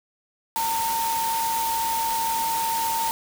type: tone in noise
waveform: sine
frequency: 910 Hz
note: A#5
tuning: 42 cents flat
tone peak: -23 dBFS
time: 0.56-3.11 s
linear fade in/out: 0 ms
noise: white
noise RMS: -30 dBFS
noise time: 0.56-3.11 s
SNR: +4 dB
effects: none